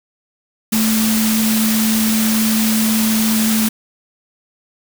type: tone in noise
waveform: sine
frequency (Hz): 220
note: A3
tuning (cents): 0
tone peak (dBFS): -14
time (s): 0.72-3.69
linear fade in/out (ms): 10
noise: white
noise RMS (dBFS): -20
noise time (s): 0.72-3.69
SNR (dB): +3
effects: none